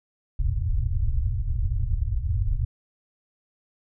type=low-pass noise; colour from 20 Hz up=pink; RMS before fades=-24 dBFS; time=0.39-2.65 s; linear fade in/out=5 ms; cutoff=120 Hz; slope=96 dB/octave; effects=none